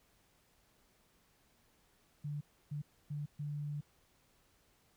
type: tone bursts at uneven times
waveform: sine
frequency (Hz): 146.83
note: D3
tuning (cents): 0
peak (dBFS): -37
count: 4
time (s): 2.24-2.41 / 2.71-2.82 / 3.1-3.26 / 3.39-3.81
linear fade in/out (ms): 10
effects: pink hiss -71 dBFS RMS until 4.96 s